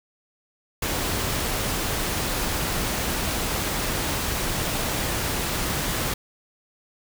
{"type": "noise", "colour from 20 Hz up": "pink", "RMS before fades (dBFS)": -26, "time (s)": [0.82, 6.14], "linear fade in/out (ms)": 5, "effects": []}